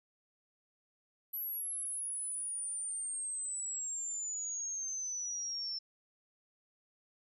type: exponential sweep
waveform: sine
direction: down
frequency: 11840 to 5340 Hz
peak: -36 dBFS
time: 1.33-5.79 s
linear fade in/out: 10 ms
effects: none